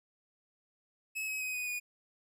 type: tone with pitch steps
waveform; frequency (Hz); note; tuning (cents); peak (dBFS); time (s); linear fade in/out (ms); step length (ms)
45% pulse; 2580 / 2549 / 2518 / 2488 / 2458; E7 / D#7 / D#7 / D#7 / D#7; -38 / +41 / +20 / -1 / -22; -34; 1.15-1.8; 20; 130
effects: none